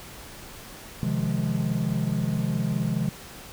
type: chord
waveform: triangle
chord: F minor seventh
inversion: second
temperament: equal with one note detuned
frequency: 130.81 / 155.56 / 174.61 / 209.2 Hz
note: C3 / Eb3 / F3 / Ab3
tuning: 0 / 0 / 0 / +13 cents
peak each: -27 dBFS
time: 1.03-3.09 s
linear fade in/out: 0 ms
effects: pink hiss -43 dBFS RMS until 3.52 s

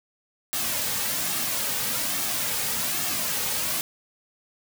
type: noise with flanger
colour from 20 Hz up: white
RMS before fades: -27 dBFS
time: 0.53-3.81 s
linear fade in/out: 0 ms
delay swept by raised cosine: 2 to 3 ms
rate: 1.2 Hz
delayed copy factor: -0.5
effects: none

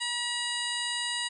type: harmonic tone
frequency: 961 Hz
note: B5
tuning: 48 cents flat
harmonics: 1 / 2 / 3 / 4 / 5 / 7 / 8 / 9 / 10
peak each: -40 / -35 / -35 / -35 / -39 / -46 / -44 / -39 / -48 dBFS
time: 0-1.29 s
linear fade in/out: 20 ms
effects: none

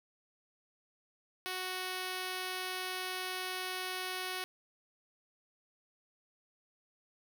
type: tone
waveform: 5% pulse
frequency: 370 Hz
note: F#4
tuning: in tune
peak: -25 dBFS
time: 1.46-4.44 s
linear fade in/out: 0 ms
effects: none

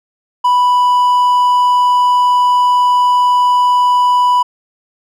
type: tone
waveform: triangle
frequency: 987.8 Hz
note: B5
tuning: in tune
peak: -6 dBFS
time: 0.44-4.43 s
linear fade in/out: 10 ms
effects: none

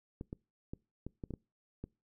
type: clicks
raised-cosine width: 3 ms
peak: -28 dBFS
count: 8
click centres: 0.211 / 0.329 / 0.735 / 1.066 / 1.238 / 1.307 / 1.338 / 1.84 s
effects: noise-tail reverb RT60 0.3 s tail -25 dB re dry

